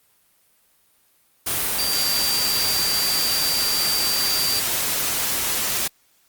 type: tone in noise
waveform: sine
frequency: 4699 Hz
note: D8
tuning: in tune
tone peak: -22 dBFS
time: 1.78-4.6 s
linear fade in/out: 10 ms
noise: white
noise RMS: -23 dBFS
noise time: 1.46-5.88 s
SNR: -2 dB
effects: white hiss -61 dBFS RMS until 6.28 s + Opus 32 kbps